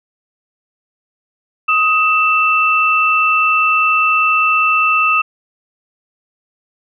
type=tone pair together; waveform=sine; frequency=1257.7 / 2665 Hz; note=D#6 / E7; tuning=+18 / +18 cents; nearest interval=octave + minor second; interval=1300 cents; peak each=-13 dBFS; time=1.68-5.22 s; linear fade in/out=10 ms; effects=none